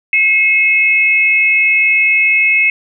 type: tone pair together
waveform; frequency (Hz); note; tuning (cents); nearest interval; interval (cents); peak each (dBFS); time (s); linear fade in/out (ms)
sine; 2163 / 2572; C#7 / E7; -43 / -43; minor third; 300; -11; 0.13-2.7; 2
effects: none